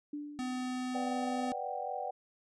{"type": "tone with exponential decay", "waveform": "sine", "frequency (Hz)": 293.7, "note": "D4", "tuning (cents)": 0, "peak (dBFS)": -35, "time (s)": [0.13, 1.05], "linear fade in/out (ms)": 5, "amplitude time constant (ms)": 200}
{"type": "tone", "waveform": "square", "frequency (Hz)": 253, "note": "B3", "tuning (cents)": 42, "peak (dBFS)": -35, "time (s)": [0.39, 1.52], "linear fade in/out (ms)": 0}
{"type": "chord", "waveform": "sine", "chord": "G major seventh", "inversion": "first", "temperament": "equal", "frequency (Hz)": [493.9, 587.3, 740, 784], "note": ["B4", "D5", "F#5", "G5"], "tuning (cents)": [0, 0, 0, 0], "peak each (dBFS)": [-43, -42, -39, -39], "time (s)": [0.94, 2.11], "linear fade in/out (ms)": 10}
{"effects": ["resampled to 22050 Hz"]}